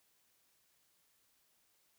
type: silence
effects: white hiss -74 dBFS RMS until 1.98 s